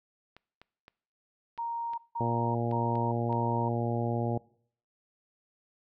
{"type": "clicks", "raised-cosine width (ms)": 0.3, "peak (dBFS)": -34, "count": 8, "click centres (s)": [0.366, 0.616, 0.881, 1.577, 1.935, 2.713, 2.955, 3.327]}
{"type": "tone bursts", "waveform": "sine", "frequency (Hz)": 932.3, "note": "A#5", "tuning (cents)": 0, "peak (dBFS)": -31, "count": 4, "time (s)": [1.58, 3.69], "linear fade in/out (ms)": 10, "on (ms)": 400, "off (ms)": 170}
{"type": "harmonic tone", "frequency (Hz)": 117.8, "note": "A#2", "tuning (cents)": 19, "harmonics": [1, 2, 3, 4, 5, 6, 7], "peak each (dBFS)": [-31, -34, -36, -37, -38, -39, -39], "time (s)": [2.2, 4.38], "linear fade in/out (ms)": 5}
{"effects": ["noise-tail reverb RT60 0.6 s tail -23 dB re dry"]}